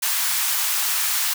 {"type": "high-pass noise", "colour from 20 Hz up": "white", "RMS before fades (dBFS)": -22, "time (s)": [0.02, 1.34], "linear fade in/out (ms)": 10, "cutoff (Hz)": 870, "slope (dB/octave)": 24, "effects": []}